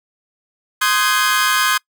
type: chord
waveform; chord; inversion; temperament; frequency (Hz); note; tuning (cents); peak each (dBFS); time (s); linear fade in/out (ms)
sawtooth; Ab major seventh; first; equal with one note detuned; 1046.5 / 1244.5 / 1533.9 / 1661.2; C6 / Eb6 / G6 / Ab6; 0 / 0 / -38 / 0; -16; 0.81-1.78; 10
effects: noise-tail reverb RT60 0.1 s tail -25 dB re dry